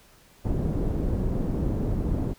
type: low-pass noise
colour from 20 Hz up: pink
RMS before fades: -26 dBFS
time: 0.44-2.34 s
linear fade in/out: 20 ms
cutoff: 340 Hz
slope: 12 dB/octave
effects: pink hiss -56 dBFS RMS until 2.38 s